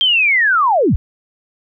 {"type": "linear sweep", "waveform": "sine", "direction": "down", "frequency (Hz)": [3218, 34.65], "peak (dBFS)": -10, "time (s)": [0.01, 0.96], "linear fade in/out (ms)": 0, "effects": []}